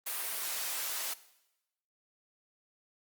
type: high-pass noise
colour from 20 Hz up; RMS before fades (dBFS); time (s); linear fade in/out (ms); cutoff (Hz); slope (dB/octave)
white; -36; 0.06-1.14; 10; 560; 12
effects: noise-tail reverb RT60 0.9 s tail -17 dB re dry + Opus 32 kbps